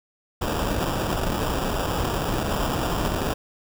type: noise with sample-and-hold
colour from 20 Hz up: pink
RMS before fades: -25 dBFS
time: 0.41-3.34 s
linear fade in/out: 10 ms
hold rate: 2100 Hz
effects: none